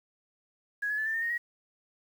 sine tone with pitch steps, 1665 / 1702 / 1739.7 / 1778.3 / 1817.8 / 1858.1 / 1899.4 Hz, G#6 / G#6 / A6 / A6 / A#6 / A#6 / A#6, +4 / +42 / -20 / +18 / -44 / -6 / +32 cents, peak -28 dBFS, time 0.82-1.38 s, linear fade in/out 10 ms, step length 80 ms, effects 9-bit

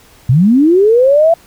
sine linear sweep, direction up, 112.9 to 681 Hz, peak -5 dBFS, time 0.29-1.34 s, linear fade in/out 5 ms, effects pink hiss -44 dBFS RMS until 1.46 s

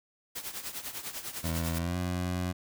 white noise with tremolo, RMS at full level -36 dBFS, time 0.35-1.79 s, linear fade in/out 10 ms, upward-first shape triangle, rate 10 Hz, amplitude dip 80%
20% pulse tone with pitch glide, 82.41 to 89.87 Hz, E2 to F#2, 0 to -50 cents, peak -25 dBFS, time 1.43-2.53 s, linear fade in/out 20 ms, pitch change +150 cents, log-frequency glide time 1.74-1.98 s
effects none

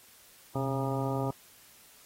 harmonic tone with a mistuned harmonic, 135.7 Hz, C#3, 36 cents flat, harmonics 1 / 2 / 3 / 4 / 5 / 6 / 7 / 9, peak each -32 / -35 / -37 / -38 / -39 / -40 / -40 / -42 dBFS, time 0.55-1.31 s, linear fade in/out 5 ms, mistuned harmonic 1, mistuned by -81 cents, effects white hiss -57 dBFS RMS until 2.05 s + AAC 48 kbps

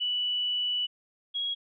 sine tone pair in turn, 2960 / 3309 Hz, F#7 / G#7, 0 / -7 cents, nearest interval major second, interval 193 cents, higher second, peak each -26 / -28 dBFS, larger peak first, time 0-0.87 / 1.34-1.55 s, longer first, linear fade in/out 20 ms, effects none

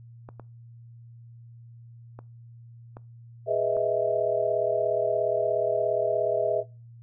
clicks, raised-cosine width 1 ms, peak -28 dBFS, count 5, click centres 0.289 / 0.397 / 2.19 / 2.969 / 3.768 s
sine chord, E major seventh, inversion first, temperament equal, 415.3 / 493.9 / 622.3 / 659.3 Hz, G#4 / B4 / D#5 / E5, 0 / 0 / 0 / 0 cents, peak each -30 / -30 / -27 / -25 dBFS, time 3.46-6.64 s, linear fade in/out 50 ms
effects noise-tail reverb RT60 0.3 s tail -22 dB re dry + added 117 Hz sine -45 dBFS peak until 7.02 s

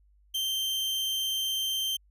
40% pulse tone, 3136 Hz, G7, in tune, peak -27 dBFS, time 0.34-1.97 s, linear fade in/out 10 ms, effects added 50 Hz sine -59 dBFS peak until 2.1 s

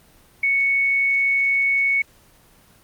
sine tone, 2217 Hz, C#7, in tune, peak -16 dBFS, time 0.43-2.02 s, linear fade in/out 5 ms, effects pink hiss -53 dBFS RMS until 2.83 s + Opus 24 kbps

